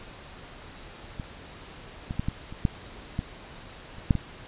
clicks, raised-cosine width 5 ms, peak -21 / -19 / -14 / -14 / -26 / -9 / -15 / -30 / -6 / -15 dBFS, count 10, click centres 1.198 / 2.109 / 2.195 / 2.285 / 2.525 / 2.652 / 3.191 / 3.984 / 4.108 / 4.153 s, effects pink hiss -45 dBFS RMS until 4.47 s + resampled to 8000 Hz

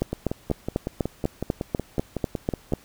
two click trains, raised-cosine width 2 ms, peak -9 / -13 dBFS, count 12 / 15, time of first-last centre 0.02-2.736 / 0.13-2.723 s, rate 4.05 / 5.4 Hz, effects pink hiss -53 dBFS RMS until 2.84 s

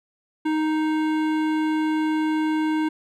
sine tone with hard clipping, 311.3 Hz, D#4, 1 cent sharp, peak -22 dBFS, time 0.45-2.89 s, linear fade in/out 10 ms, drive 15 dB, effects none

